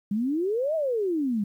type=exponential two-way sweep; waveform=sine; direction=up then down; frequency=195.8 to 659 to 195.8 Hz; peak=-23 dBFS; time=0.11-1.44 s; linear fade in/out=5 ms; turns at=0.75 s; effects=10-bit